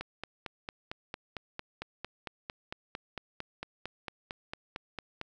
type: click train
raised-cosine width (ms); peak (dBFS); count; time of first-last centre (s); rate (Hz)
0.3; -21; 24; 0.01-5.214; 4.42
effects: none